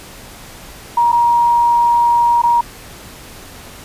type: tone with dropouts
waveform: sine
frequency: 947 Hz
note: A#5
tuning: 27 cents sharp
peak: -9 dBFS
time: 0.97-2.61 s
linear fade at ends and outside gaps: 5 ms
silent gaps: 1.119-1.127 / 2.419-2.435 s
effects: pink hiss -36 dBFS RMS until 3.84 s + resampled to 32000 Hz